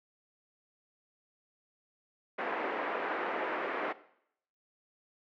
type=band-pass noise; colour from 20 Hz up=pink; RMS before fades=-35 dBFS; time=2.38-3.93 s; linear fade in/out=10 ms; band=340 to 2100 Hz; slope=24 dB/octave; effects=noise-tail reverb RT60 0.7 s tail -17 dB re dry